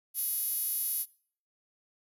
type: tone with high-pass filter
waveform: 5% pulse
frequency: 420.7 Hz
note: G#4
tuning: 22 cents sharp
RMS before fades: -32 dBFS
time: 0.14-1.06 s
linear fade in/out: 50 ms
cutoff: 11000 Hz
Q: 3.1
effects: noise-tail reverb RT60 0.5 s tail -23 dB re dry